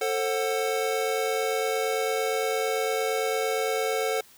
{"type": "chord", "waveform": "square", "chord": "F# diminished", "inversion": "first", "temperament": "just", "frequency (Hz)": [444, 532.8, 740], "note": ["A4", "C5", "F#5"], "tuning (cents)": [16, 31, 0], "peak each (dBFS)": [-28, -31, -32], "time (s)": [0.01, 4.21], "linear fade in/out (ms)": 5, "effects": ["white hiss -54 dBFS RMS until 4.37 s"]}